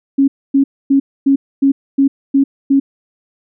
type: tone bursts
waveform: sine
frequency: 274.7 Hz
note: C#4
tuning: 16 cents flat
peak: -7 dBFS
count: 8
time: 0.18-2.8 s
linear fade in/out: 10 ms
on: 100 ms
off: 260 ms
effects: none